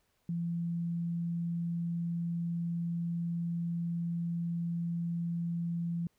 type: tone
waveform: sine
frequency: 169.9 Hz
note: F3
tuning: 47 cents flat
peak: -31 dBFS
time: 0.29-6.07 s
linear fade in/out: 2 ms
effects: pink hiss -75 dBFS RMS until 6.18 s